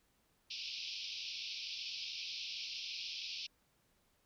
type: band-pass noise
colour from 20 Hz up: white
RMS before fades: -44 dBFS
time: 0.5-3.47 s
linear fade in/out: 10 ms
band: 2400 to 5500 Hz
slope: 96 dB/octave
effects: pink hiss -75 dBFS RMS until 4.25 s